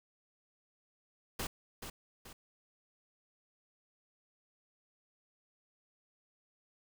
pink noise with echo, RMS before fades -38 dBFS, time 1.39-1.47 s, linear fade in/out 5 ms, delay 430 ms, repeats 2, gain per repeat -7 dB, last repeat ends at 2.33 s, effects none

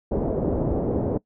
white low-pass noise, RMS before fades -24 dBFS, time 0.11-1.18 s, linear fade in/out 10 ms, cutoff 530 Hz, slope 24 dB/octave, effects noise-tail reverb RT60 0.1 s tail -22 dB re dry

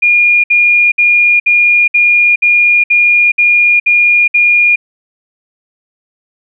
sine tone bursts, 2425 Hz, D#7, 45 cents flat, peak -5 dBFS, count 10, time 0.02-4.76 s, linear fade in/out 10 ms, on 420 ms, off 60 ms, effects none

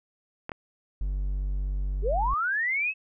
clicks, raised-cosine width 0.5 ms, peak -18 dBFS, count 2, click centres 0.494 / 0.518 s
triangle tone, 48.15 Hz, G1, 30 cents flat, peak -24 dBFS, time 1.01-2.34 s, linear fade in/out 0 ms
sine linear sweep, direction up, 367 to 2637 Hz, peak -24 dBFS, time 2.02-2.94 s, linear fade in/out 50 ms
effects none

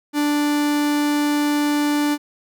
45% pulse tone, 293.7 Hz, D4, in tune, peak -17 dBFS, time 0.13-2.18 s, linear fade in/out 50 ms, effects none

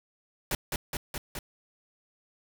pink noise with echo, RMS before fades -29 dBFS, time 0.51-0.55 s, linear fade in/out 2 ms, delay 210 ms, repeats 4, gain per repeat -2 dB, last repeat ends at 1.39 s, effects none

